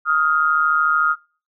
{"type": "tone pair together", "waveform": "sine", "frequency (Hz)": [1253.5, 1407], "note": ["D#6", "F6"], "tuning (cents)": [12, 12], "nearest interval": "major second", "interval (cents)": 200, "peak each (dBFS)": -17, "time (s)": [0.05, 1.16], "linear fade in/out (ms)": 50, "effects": ["noise-tail reverb RT60 0.4 s tail -24 dB re dry"]}